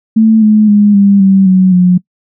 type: tone with pitch steps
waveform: sine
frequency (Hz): 221.1 / 213.7 / 206.5 / 199.61 / 192.92 / 186.46 / 180.21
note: A3 / G#3 / G#3 / G3 / G3 / F#3 / F#3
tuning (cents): +9 / +50 / -10 / +32 / -27 / +14 / -45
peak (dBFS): -3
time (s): 0.16-1.98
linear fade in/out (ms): 10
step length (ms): 260
effects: noise-tail reverb RT60 0.1 s tail -23 dB re dry

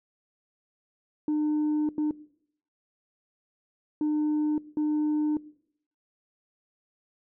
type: tone bursts at uneven times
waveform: sine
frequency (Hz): 302.2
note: D4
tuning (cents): +50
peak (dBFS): -21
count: 4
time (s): 1.28-1.89 / 1.98-2.11 / 4.01-4.58 / 4.77-5.37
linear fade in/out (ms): 2
effects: noise-tail reverb RT60 0.7 s tail -21 dB re dry + tanh soft clip ceiling -22 dBFS

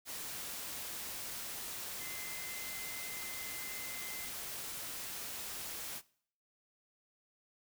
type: tone in noise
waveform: sine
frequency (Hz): 2066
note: C7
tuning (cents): -22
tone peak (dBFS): -47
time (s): 1.98-4.3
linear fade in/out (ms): 50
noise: white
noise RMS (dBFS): -43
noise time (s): 0.05-6.02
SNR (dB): -7
effects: noise-tail reverb RT60 0.6 s tail -22 dB re dry

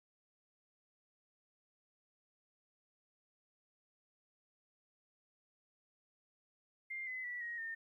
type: tone with pitch steps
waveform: sine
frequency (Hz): 2100 / 2026 / 1954.8 / 1886.1 / 1819.7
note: C7 / B6 / B6 / A#6 / A#6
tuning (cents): +6 / +44 / -18 / +20 / -42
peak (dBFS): -40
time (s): 6.9-7.75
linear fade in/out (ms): 10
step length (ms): 170
effects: 13-bit

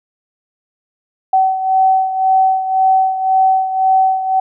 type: beating tone pair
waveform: sine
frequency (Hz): 760 / 761.9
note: F#5 / G5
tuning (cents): +46 / -49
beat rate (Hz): 1.9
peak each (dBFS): -11 / -17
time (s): 1.33-4.4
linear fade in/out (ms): 5
effects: none

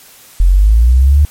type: linear sweep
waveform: sine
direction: up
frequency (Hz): 41.63 to 74.9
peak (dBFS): -4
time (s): 0.4-1.25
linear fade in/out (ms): 0
effects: white hiss -40 dBFS RMS until 1.3 s + MP3 64 kbps

